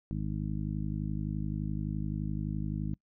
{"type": "harmonic tone", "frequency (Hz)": 51.7, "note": "G#1", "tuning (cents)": -7, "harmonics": [1, 2, 3, 4, 5, 6], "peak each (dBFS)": [-37, -39, -35, -38, -45, -43], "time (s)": [0.11, 2.94], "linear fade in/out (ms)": 0, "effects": ["noise-tail reverb RT60 0.1 s tail -24 dB re dry"]}